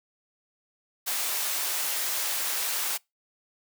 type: high-pass noise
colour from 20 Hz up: white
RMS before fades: -29 dBFS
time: 1.06-2.98 s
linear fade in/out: 20 ms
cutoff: 550 Hz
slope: 12 dB/octave
effects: noise-tail reverb RT60 0.2 s tail -25 dB re dry